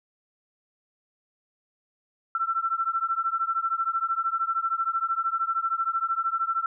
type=beating tone pair; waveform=sine; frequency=1337 / 1350 Hz; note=E6 / E6; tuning=+24 / +41 cents; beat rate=13 Hz; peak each=-27 / -27 dBFS; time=2.35-6.66 s; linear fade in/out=2 ms; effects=none